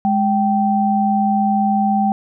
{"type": "tone pair together", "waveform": "sine", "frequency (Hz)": [207.9, 778.2], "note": ["G#3", "G5"], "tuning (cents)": [2, -13], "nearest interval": "octave + major seventh", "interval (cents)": 2285, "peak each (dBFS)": -16, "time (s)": [0.05, 2.12], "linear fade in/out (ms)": 0, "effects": []}